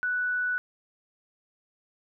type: tone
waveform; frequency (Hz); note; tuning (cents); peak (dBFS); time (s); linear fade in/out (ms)
sine; 1482; F#6; +2; -25; 0.03-0.58; 0
effects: none